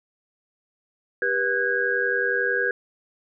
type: tone cluster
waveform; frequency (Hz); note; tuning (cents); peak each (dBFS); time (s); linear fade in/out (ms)
sine; 395.3 / 486.2 / 1503 / 1634; G4 / B4 / F#6 / G#6; +15 / -27 / +27 / -29; -29 / -27 / -28 / -23; 1.22-2.71; 2
effects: none